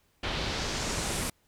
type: noise with low-pass filter sweep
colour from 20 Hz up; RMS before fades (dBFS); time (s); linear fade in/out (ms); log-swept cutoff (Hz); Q
pink; -32; 0.23-1.3; 5; 3400 to 11000; 1.6
effects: pink hiss -69 dBFS RMS until 1.47 s